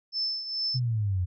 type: tone with tremolo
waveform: sine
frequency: 5274 Hz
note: E8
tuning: in tune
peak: -25 dBFS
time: 0.12-0.8 s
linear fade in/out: 50 ms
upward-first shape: triangle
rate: 2.3 Hz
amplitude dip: 70%
type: exponential sweep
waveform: sine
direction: down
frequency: 130.81 to 87.31 Hz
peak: -24 dBFS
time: 0.74-1.26 s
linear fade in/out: 20 ms
effects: none